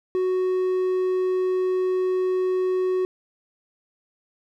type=tone; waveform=triangle; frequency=370 Hz; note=F#4; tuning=in tune; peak=-18 dBFS; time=0.15-3.05 s; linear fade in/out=0 ms; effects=none